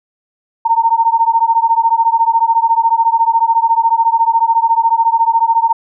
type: beating tone pair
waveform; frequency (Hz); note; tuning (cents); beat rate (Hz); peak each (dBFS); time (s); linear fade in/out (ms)
sine; 908 / 922; A#5 / A#5; -46 / -19; 14; -12; 0.65-5.73; 10
effects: none